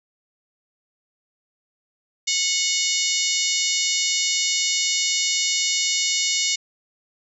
harmonic tone, 732 Hz, F#5, 19 cents flat, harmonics 3 / 4 / 5 / 6 / 7 / 8 / 9 / 10, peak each -28 / -28 / -28 / -28 / -28 / -28 / -28 / -28 dBFS, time 2.27-6.56 s, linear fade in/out 10 ms, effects none

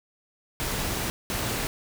pink noise bursts at uneven times, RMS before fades -29 dBFS, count 2, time 0.6-1.1 / 1.3-1.67 s, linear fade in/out 0 ms, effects none

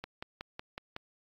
click train, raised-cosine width 0.3 ms, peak -23 dBFS, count 6, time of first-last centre 0.04-0.964 s, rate 5.41 Hz, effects AAC 48 kbps

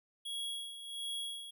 square tone with tremolo, 3322 Hz, G#7, in tune, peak -37 dBFS, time 0.25-1.51 s, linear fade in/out 10 ms, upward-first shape sine, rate 1.4 Hz, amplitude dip 65%, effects none

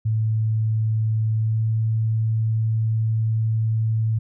sine tone with pitch glide, 110 to 111.09 Hz, A2 to A2, 0 to +17 cents, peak -18 dBFS, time 0.05-4.19 s, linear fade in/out 10 ms, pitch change +17 cents, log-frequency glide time 1.36-1.66 s, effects none

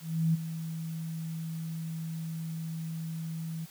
sine tone with ADSR envelope, 162.5 Hz, E3, 24 cents flat, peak -21 dBFS, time 0-3.66 s, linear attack 340 ms, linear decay 18 ms, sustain -12 dB, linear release 20 ms, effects white hiss -53 dBFS RMS until 3.7 s + high-pass 100 Hz 12 dB/octave

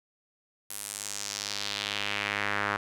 sawtooth tone with band-pass filter sweep, 102.2 Hz, G#2, 27 cents flat, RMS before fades -33 dBFS, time 0.7-2.77 s, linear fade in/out 5 ms, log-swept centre 11000 to 1400 Hz, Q 1.9, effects none

